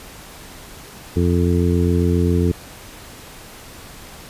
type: harmonic tone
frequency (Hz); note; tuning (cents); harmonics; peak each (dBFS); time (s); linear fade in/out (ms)
87.31; F2; 0; 1 / 2 / 3 / 4 / 5; -17 / -20 / -22 / -23 / -24; 1.16-2.52; 5
effects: pink hiss -39 dBFS RMS until 4.29 s + resampled to 32000 Hz